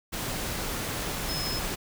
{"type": "tone in noise", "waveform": "sine", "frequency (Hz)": 5160, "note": "E8", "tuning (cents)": -38, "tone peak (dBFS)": -32, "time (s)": [1.28, 1.6], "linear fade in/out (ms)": 20, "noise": "pink", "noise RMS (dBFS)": -32, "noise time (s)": [0.12, 1.76], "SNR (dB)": -3, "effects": []}